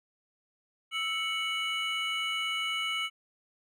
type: tone cluster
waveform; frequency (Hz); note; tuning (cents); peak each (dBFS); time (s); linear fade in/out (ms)
triangle; 1316 / 2226 / 2948; E6 / C#7 / F#7; -3 / +7 / -7; -35 / -32 / -31; 0.91-3.1; 50
effects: none